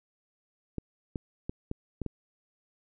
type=clicks; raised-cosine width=3 ms; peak=-20 dBFS; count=6; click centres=0.783 / 1.158 / 1.495 / 1.714 / 2.017 / 2.063 s; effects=none